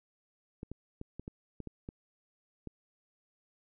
clicks, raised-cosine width 3 ms, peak -28 dBFS, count 9, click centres 0.631 / 0.716 / 1.014 / 1.196 / 1.279 / 1.603 / 1.673 / 1.889 / 2.673 s, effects none

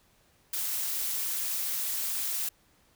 blue noise with amplitude modulation, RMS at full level -29 dBFS, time 0.53-2.49 s, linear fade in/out 5 ms, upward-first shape sine, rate 220 Hz, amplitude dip 55%, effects pink hiss -65 dBFS RMS until 2.95 s

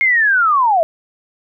sine linear sweep, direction down, 2164 to 622.3 Hz, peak -10 dBFS, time 0.01-0.83 s, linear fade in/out 0 ms, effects none

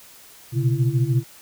sine tone cluster, 119.5 / 125.8 / 139.5 / 335.7 Hz, A#2 / B2 / C#3 / E4, +43 / +32 / +11 / +32 cents, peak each -26 / -20 / -22 / -29 dBFS, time 0.52-1.24 s, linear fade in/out 50 ms, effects white hiss -47 dBFS RMS until 1.41 s

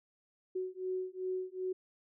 sine beating tone pair, 370 / 372.6 Hz, F#4 / F#4, 0 / +12 cents, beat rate 2.6 Hz, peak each -38 / -38 dBFS, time 0.55-1.73 s, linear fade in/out 10 ms, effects none

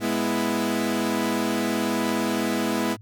sawtooth chord, E major, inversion first, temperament equal, 207.7 / 246.9 / 329.6 Hz, G#3 / B3 / E4, 0 / 0 / 0 cents, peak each -23 dBFS, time 0-2.97 s, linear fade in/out 50 ms, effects added 106 Hz sine -43 dBFS peak until 3.01 s

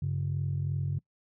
sine tone pair together, 97.89 / 140.9 Hz, G2 / C#3, -2 / +29 cents, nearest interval tritone, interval 631 cents, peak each -31 / -29 dBFS, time 0.02-0.99 s, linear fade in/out 5 ms, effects noise-tail reverb RT60 0.1 s tail -23 dB re dry + tanh soft clip ceiling -22 dBFS

